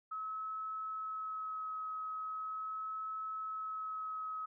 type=tone with vibrato; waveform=sine; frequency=1285 Hz; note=E6; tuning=45 cents flat; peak=-38 dBFS; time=0.11-4.46 s; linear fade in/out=10 ms; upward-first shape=sine; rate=0.4 Hz; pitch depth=12 cents each way; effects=none